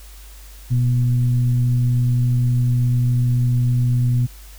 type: tone with frequency modulation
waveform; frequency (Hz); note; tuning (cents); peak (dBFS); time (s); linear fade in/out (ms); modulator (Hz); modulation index
sine; 123.1; B2; -5; -14; 0.7-4.27; 20; 119; 0.36
effects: added 50 Hz sine -38 dBFS peak until 4.58 s + white hiss -46 dBFS RMS until 4.58 s